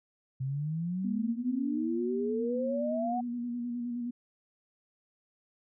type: exponential sweep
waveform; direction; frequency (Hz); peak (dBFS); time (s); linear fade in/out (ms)
sine; up; 128.7 to 751; -30; 0.4-3.21; 10
type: tone with vibrato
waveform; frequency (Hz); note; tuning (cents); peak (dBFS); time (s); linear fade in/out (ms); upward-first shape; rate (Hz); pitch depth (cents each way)
sine; 240.6; B3; -45; -32; 1.04-4.11; 10; square; 9.6; 24
effects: none